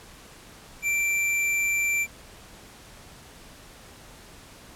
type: tone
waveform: square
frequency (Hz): 2349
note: D7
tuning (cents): 0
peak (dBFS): -23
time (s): 0.82-2.07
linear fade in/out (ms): 50
effects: pink hiss -48 dBFS RMS until 4.75 s + low-pass 12000 Hz 12 dB/octave